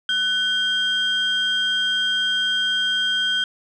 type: tone pair together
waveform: sine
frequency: 1500 / 3202 Hz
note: F#6 / G7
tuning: +23 / +36 cents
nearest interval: octave + minor second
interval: 1313 cents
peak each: -21 / -19 dBFS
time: 0.09-3.44 s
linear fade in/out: 2 ms
effects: tanh soft clip ceiling -14 dBFS